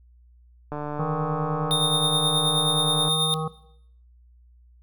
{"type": "click train", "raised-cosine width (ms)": 1, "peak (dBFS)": -18, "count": 351, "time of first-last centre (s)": [0.72, 3.085], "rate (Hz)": 148}
{"type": "harmonic tone", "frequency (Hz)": 157.7, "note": "D#3", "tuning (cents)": 24, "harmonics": [1, 3, 5, 7, 8], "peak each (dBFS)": [-27, -32, -34, -35, -36], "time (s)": [0.99, 3.48], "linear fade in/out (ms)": 5}
{"type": "tone with tremolo", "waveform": "square", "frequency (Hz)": 3656, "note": "A#7", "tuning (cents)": -34, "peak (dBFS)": -20, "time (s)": [1.71, 3.34], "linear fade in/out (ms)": 0, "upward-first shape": "triangle", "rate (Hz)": 9.4, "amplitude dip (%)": 45}
{"effects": ["noise-tail reverb RT60 0.7 s tail -17 dB re dry", "added 60 Hz sine -51 dBFS peak until 4.82 s"]}